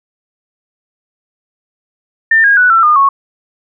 sine tone with pitch steps, 1801 / 1632.6 / 1479.9 / 1341.5 / 1216 / 1102.3 Hz, A6 / G#6 / F#6 / E6 / D#6 / C#6, +40 / -30 / 0 / +30 / -40 / -10 cents, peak -5 dBFS, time 2.31-3.09 s, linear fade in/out 5 ms, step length 130 ms, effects none

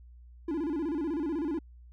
triangle tone with vibrato, 311.1 Hz, D#4, in tune, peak -27 dBFS, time 0.48-1.59 s, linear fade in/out 5 ms, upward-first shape square, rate 16 Hz, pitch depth 140 cents each way, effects added 60 Hz sine -49 dBFS peak until 1.92 s

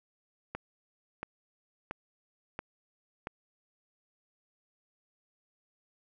click train, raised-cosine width 0.5 ms, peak -21 dBFS, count 5, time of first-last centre 0.55-3.271 s, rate 1.47 Hz, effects none

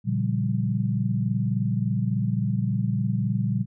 sine chord, G half-diminished seventh, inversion first, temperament just, 117.6 / 141.12 / 176.4 / 196 Hz, Bb2 / Db3 / F3 / G3, +16 / +31 / +18 / 0 cents, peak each -25 / -29 / -30 / -27 dBFS, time 0.04-3.66 s, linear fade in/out 50 ms, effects none

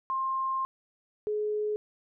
sine tone pair in turn, 1059 / 422.5 Hz, C6 / G#4, +21 / +30 cents, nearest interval octave + major third, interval 1591 cents, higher first, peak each -27 dBFS, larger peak neither, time 0.1-0.65 / 1.27-1.76 s, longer first, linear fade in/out 0 ms, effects none

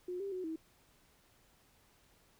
sine tone with pitch steps, 359.9 / 395.5 / 368.7 / 321.1 Hz, F#4 / G4 / F#4 / E4, -48 / +15 / -6 / -45 cents, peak -37 dBFS, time 0.08-0.56 s, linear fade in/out 5 ms, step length 120 ms, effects pink hiss -68 dBFS RMS until 2.39 s

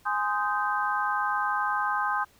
sine chord, Ab major seventh, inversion none, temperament just, 830.6 / 1038.3 / 1245.9 / 1557.4 Hz, Ab5 / C6 / Eb6 / G6, 0 / -14 / +2 / -12 cents, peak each -30 dBFS, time 0.05-2.25 s, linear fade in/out 20 ms, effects pink hiss -60 dBFS RMS until 2.39 s

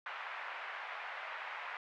white band-pass noise, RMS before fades -44 dBFS, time 0.06-1.77 s, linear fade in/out 2 ms, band 690 to 2200 Hz, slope 24 dB/octave, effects none

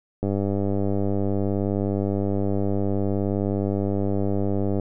click train, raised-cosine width 2 ms, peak -12 dBFS, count 455, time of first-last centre 0.23-4.797 s, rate 99.4 Hz, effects none

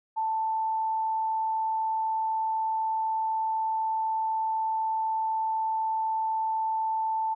sine tone, 884 Hz, A5, 8 cents sharp, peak -25 dBFS, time 0.16-7.35 s, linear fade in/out 20 ms, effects none

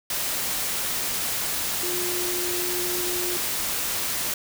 sine tone in noise, 356 Hz, F4, 33 cents sharp, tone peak -30 dBFS, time 1.83-3.37 s, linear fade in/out 2 ms, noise white, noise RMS -27 dBFS, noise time 0.1-4.34 s, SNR -6 dB, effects none

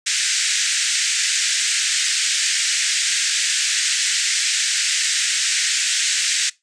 white band-pass noise, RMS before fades -20 dBFS, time 0.06-6.5 s, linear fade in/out 10 ms, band 1600 to 8400 Hz, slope 48 dB/octave, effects noise-tail reverb RT60 0.2 s tail -21 dB re dry + resampled to 22050 Hz

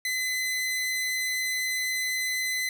sawtooth tone, 2026 Hz, B6, 44 cents sharp, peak -23 dBFS, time 0.05-2.69 s, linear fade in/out 2 ms, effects none

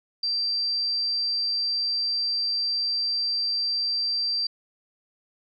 sine tone, 4699 Hz, D8, in tune, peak -23 dBFS, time 0.23-4.47 s, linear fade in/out 5 ms, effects none

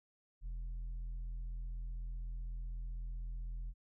sine tone with tanh clipping, 42.04 Hz, E1, 35 cents sharp, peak -40 dBFS, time 0.41-3.74 s, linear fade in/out 50 ms, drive 4 dB, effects none

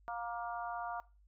harmonic tone, 235.2 Hz, A#3, 16 cents sharp, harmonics 3 / 4 / 5 / 6, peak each -41 / -43 / -45 / -47 dBFS, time 0.08-1 s, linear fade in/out 0 ms, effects noise-tail reverb RT60 0.3 s tail -20 dB re dry + added 50 Hz sine -62 dBFS peak until 1.27 s

